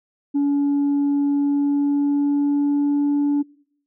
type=tone with pitch glide; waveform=sine; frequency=284.5 to 288.1 Hz; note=C#4 to D4; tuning=+45 to -33 cents; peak=-14 dBFS; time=0.34-3.43 s; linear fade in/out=20 ms; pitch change=+22 cents; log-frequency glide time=1.32-3.14 s; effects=noise-tail reverb RT60 0.7 s tail -26 dB re dry + tanh soft clip ceiling -15 dBFS